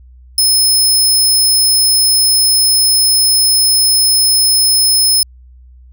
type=tone; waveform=20% pulse; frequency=5190 Hz; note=E8; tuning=28 cents flat; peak=-3 dBFS; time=0.38-5.23 s; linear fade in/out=2 ms; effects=added 62 Hz sine -37 dBFS peak until 5.92 s